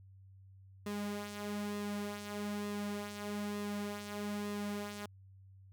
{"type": "tone with flanger", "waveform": "sawtooth", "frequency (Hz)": 205.8, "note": "G#3", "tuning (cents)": -16, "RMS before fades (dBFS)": -40, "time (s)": [0.86, 5.06], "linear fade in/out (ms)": 5, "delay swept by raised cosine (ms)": [1.3, 4.8], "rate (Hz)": 1.1, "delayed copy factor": -0.5, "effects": ["added 96 Hz sine -55 dBFS peak until 5.72 s"]}